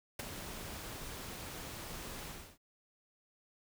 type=noise with ADSR envelope; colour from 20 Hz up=pink; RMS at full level=-37 dBFS; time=0.19-2.58 s; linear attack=6 ms; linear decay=17 ms; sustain=-8 dB; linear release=320 ms; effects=none